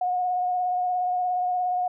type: tone with vibrato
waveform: sine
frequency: 725 Hz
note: F#5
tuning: 35 cents flat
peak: -22 dBFS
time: 0.01-1.88 s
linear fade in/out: 5 ms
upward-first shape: sine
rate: 17 Hz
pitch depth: 19 cents each way
effects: none